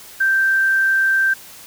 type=tone; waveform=sine; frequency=1567 Hz; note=G6; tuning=1 cent flat; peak=-13 dBFS; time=0.2-1.34 s; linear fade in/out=10 ms; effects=white hiss -40 dBFS RMS until 1.66 s